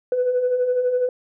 sine beating tone pair, 487.9 / 499.9 Hz, B4 / B4, -21 / +21 cents, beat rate 12 Hz, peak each -26 / -17 dBFS, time 0.12-1.09 s, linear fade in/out 2 ms, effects tanh soft clip ceiling -13 dBFS

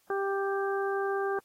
harmonic tone, 393.7 Hz, G4, 8 cents sharp, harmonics 1 / 2 / 3 / 4, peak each -29 / -35 / -37 / -37 dBFS, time 0.1-1.39 s, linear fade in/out 2 ms, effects white hiss -68 dBFS RMS until 1.44 s + AAC 48 kbps

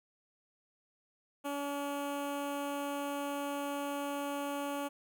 15% pulse tone with notch filter, 284.4 Hz, C#4, 45 cents sharp, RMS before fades -37 dBFS, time 1.44-4.89 s, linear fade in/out 20 ms, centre 4800 Hz, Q 1.3, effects none

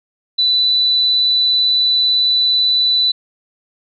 sine tone with vibrato, 3983 Hz, B7, 14 cents sharp, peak -11 dBFS, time 0.38-3.12 s, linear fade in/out 10 ms, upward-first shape sine, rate 18 Hz, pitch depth 9 cents each way, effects none

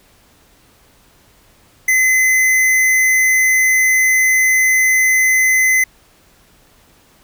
square tone, 2040 Hz, C7, 44 cents flat, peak -11 dBFS, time 1.88-5.84 s, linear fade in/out 5 ms, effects pink hiss -51 dBFS RMS until 7.23 s

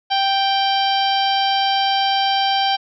harmonic tone, 784 Hz, G5, in tune, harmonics 1 / 2 / 3 / 4 / 5 / 6 / 7, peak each -17 / -28 / -30 / -22 / -29 / -27 / -32 dBFS, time 0.1-2.77 s, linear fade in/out 20 ms, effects none

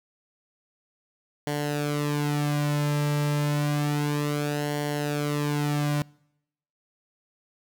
sawtooth tone with flanger, 146.83 Hz, D3, in tune, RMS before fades -26 dBFS, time 1.47-6.02 s, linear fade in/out 0 ms, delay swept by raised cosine 0.79 to 2.79 ms, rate 0.3 Hz, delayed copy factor -0.7, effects noise-tail reverb RT60 0.8 s tail -26 dB re dry

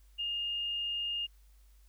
sine tone, 2831 Hz, F7, 23 cents sharp, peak -32 dBFS, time 0.18-1.27 s, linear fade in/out 20 ms, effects added 50 Hz sine -57 dBFS peak until 1.88 s + white hiss -71 dBFS RMS until 1.88 s

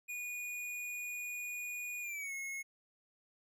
square tone with pitch glide, 2454 to 2174 Hz, D#7 to C#7, -25 to -34 cents, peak -40 dBFS, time 0.08-2.63 s, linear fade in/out 20 ms, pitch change -209 cents, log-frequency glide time 2.01-2.33 s, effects none

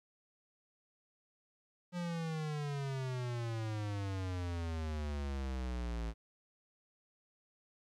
square exponential sweep, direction down, 178.6 to 55 Hz, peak -37 dBFS, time 1.92-6.14 s, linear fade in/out 50 ms, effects low-pass 7000 Hz 12 dB/octave + 12-bit

